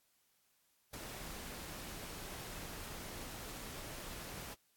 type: noise with ADSR envelope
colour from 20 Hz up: pink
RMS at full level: -44 dBFS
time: 0.93-4.55 s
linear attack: 9 ms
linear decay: 16 ms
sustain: -3 dB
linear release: 20 ms
effects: white hiss -75 dBFS RMS until 4.76 s + AAC 64 kbps